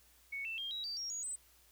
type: tone with pitch steps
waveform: sine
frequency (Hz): 2218 / 2668 / 3210 / 3862 / 4646 / 5589 / 6724 / 8089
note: C#7 / E7 / G7 / B7 / D8 / F8 / G#8 / B8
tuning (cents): 0 / +20 / +40 / -39 / -20 / 0 / +20 / +40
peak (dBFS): -38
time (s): 0.32-1.36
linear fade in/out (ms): 10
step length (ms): 130
effects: added 60 Hz sine -70 dBFS peak until 1.71 s + white hiss -66 dBFS RMS until 1.71 s